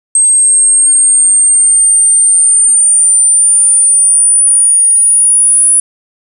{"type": "exponential sweep", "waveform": "sine", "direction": "up", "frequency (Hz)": [8372, 9820], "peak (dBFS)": -4, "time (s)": [0.15, 5.8], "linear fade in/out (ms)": 2, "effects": []}